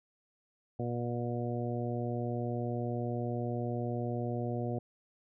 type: harmonic tone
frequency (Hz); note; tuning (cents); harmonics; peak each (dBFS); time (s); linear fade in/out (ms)
120; B2; -49; 1 / 2 / 3 / 4 / 5 / 6; -35 / -38 / -40 / -41 / -42 / -43; 0.79-4.79; 5
effects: none